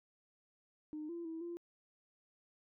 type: tone with pitch steps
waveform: sine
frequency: 305.4 / 340.5 / 325 / 343.6 Hz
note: D#4 / F4 / E4 / F4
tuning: -32 / -44 / -24 / -28 cents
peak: -40 dBFS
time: 0.93-1.57 s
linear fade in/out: 0 ms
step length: 160 ms
effects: tanh soft clip ceiling -36 dBFS